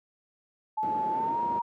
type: tone with pitch glide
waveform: sine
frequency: 865 to 943.3 Hz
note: A5 to A#5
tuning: -30 to +20 cents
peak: -26 dBFS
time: 0.77-1.62 s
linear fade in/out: 10 ms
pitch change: +150 cents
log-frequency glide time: 1.09-1.4 s
type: low-pass noise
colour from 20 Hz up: white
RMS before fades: -37 dBFS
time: 0.83-1.59 s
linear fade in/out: 0 ms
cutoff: 410 Hz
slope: 12 dB/octave
effects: high-pass 200 Hz 12 dB/octave